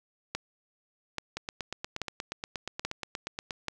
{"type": "two click trains", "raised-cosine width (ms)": 0.2, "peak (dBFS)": [-17, -14], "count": [19, 5], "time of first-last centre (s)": [[1.37, 3.508], [0.35, 3.683]], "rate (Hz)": [8.42, 1.2], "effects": []}